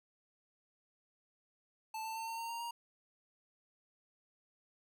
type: tone with pitch steps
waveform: square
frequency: 880 / 889.7 / 899.5 / 909.5 / 919.5 / 929.6 / 939.9 Hz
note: A5 / A5 / A5 / A#5 / A#5 / A#5 / A#5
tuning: 0 / +19 / +38 / -43 / -24 / -5 / +14 cents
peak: -40 dBFS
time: 1.94-2.71 s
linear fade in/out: 5 ms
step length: 110 ms
effects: none